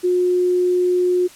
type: tone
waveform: sine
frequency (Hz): 360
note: F#4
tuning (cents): -47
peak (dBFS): -14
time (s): 0.03-1.28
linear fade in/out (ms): 20
effects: white hiss -44 dBFS RMS until 1.35 s + low-pass 11000 Hz 12 dB/octave